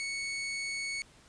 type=tone; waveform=sawtooth; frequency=2217 Hz; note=C#7; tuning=in tune; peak=-30 dBFS; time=0-1.02 s; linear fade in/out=0 ms; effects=pink hiss -59 dBFS RMS until 1.28 s + resampled to 22050 Hz